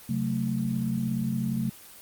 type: chord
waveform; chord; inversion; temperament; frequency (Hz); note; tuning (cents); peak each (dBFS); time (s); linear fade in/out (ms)
sine; F# diminished; second; just; 133.2 / 185 / 222; C3 / F#3 / A3; +31 / 0 / +16; -30 / -31 / -28; 0.09-1.7; 5
effects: white hiss -48 dBFS RMS until 2.01 s + Opus 24 kbps